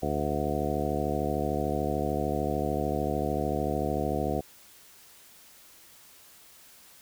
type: harmonic tone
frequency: 73.42 Hz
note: D2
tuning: in tune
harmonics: 1 / 2 / 3 / 4 / 5 / 6 / 7 / 9 / 10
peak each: -35 / -35 / -35 / -35 / -35 / -35 / -35 / -35 / -35 dBFS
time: 0.02-4.41 s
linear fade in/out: 10 ms
effects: white hiss -54 dBFS RMS until 7.01 s